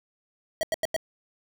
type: tone bursts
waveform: square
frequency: 643 Hz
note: E5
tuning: 43 cents flat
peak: -24 dBFS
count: 4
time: 0.61-0.964 s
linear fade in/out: 0 ms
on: 21 ms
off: 90 ms
effects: none